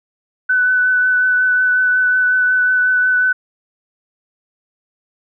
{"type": "tone with vibrato", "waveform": "sine", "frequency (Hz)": 1499, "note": "F#6", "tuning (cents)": 22, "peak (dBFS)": -11, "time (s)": [0.49, 3.33], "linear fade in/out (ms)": 10, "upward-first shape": "triangle", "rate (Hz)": 5.5, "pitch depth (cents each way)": 18, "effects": []}